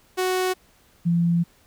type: tone pair in turn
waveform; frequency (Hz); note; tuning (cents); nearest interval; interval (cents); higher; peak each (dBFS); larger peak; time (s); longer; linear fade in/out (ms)
sawtooth / sine; 370 / 170.63; F#4 / F3; 0 / -40; octave + minor second; 1340; first; -17; neither; 0.17-0.54 / 1.05-1.44; second; 20
effects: pink hiss -58 dBFS RMS until 1.66 s